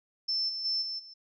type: tone with level steps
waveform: sine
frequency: 5310 Hz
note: E8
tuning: 12 cents sharp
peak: -27 / -33 / -27 / -33 / -46 dBFS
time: 0.28-1.14 s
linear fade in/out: 10 ms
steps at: 0.48 / 0.64 / 0.81 / 0.98 s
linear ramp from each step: 20 ms
effects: none